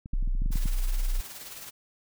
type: clicks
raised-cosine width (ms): 5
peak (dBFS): -27 / -24 / -28 / -27 / -30 / -23 / -23 / -24 / -21 / -20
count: 10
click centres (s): 0.059 / 0.136 / 0.227 / 0.276 / 0.351 / 0.42 / 0.46 / 0.506 / 0.557 / 0.657
type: tone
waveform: sine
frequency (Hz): 31.17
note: B0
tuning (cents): +17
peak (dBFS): -23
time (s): 0.13-1.21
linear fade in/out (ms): 10
type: noise with tremolo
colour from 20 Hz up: white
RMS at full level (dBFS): -40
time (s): 0.51-1.71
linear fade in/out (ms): 20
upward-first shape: triangle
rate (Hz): 19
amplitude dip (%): 55
effects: none